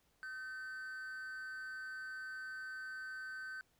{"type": "tone with amplitude modulation", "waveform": "triangle", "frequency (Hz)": 1532, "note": "G6", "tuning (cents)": -40, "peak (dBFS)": -39, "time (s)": [0.23, 3.61], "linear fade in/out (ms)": 0, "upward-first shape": "sine", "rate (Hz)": 268, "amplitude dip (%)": 50, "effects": ["pink hiss -75 dBFS RMS until 3.79 s"]}